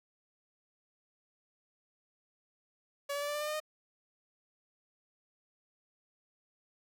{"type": "tone with pitch steps", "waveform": "sawtooth", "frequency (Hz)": [567, 573.6, 580.3, 587, 593.8, 600.7, 607.7, 614.8], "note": ["C#5", "D5", "D5", "D5", "D5", "D5", "D#5", "D#5"], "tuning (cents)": [39, -41, -21, -1, 19, 39, -41, -21], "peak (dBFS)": -30, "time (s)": [3.09, 3.602], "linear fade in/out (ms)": 10, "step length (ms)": 64, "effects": []}